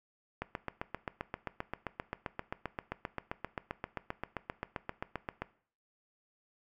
click train, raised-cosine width 0.5 ms, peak -20 dBFS, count 39, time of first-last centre 0.42-5.42 s, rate 7.6 Hz, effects noise-tail reverb RT60 0.5 s tail -18 dB re dry

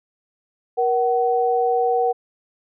sine tone pair together, 474.4 / 753 Hz, A#4 / F#5, +30 / +30 cents, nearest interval minor sixth, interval 800 cents, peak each -19 dBFS, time 0.77-2.13 s, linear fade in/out 20 ms, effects none

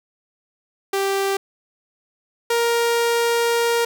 sawtooth tone pair in turn, 392 / 468.5 Hz, G4 / A#4, 0 / +9 cents, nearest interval minor third, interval 309 cents, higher second, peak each -15 / -13 dBFS, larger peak second, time 0.93-1.37 / 2.5-3.85 s, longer second, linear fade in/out 5 ms, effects none

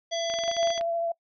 harmonic tone, 670 Hz, E5, 28 cents sharp, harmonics 1 / 3 / 5 / 7 / 9, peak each -28 / -40 / -33 / -40 / -38 dBFS, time 0.11-0.8 s, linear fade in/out 20 ms
clicks, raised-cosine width 0.3 ms, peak -22 dBFS, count 12, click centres 0.3 / 0.339 / 0.388 / 0.437 / 0.479 / 0.514 / 0.567 / 0.63 / 0.673 / 0.704 / 0.778 / 0.811 s
sine tone with vibrato, 675 Hz, E5, 41 cents sharp, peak -25 dBFS, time 0.48-1.12 s, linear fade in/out 5 ms, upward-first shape triangle, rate 13 Hz, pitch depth 16 cents each way
effects noise-tail reverb RT60 0.1 s tail -23 dB re dry

